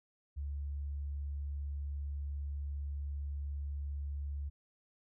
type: tone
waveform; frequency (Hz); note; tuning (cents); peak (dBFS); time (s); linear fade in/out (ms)
sine; 71.3; C#2; +49; -36; 0.36-4.5; 20
effects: none